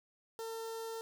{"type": "tone with notch filter", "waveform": "sawtooth", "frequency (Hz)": 451.8, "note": "A4", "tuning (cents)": 46, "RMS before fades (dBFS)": -42, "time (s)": [0.39, 1.01], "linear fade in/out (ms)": 0, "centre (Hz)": 2300, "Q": 1.1, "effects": []}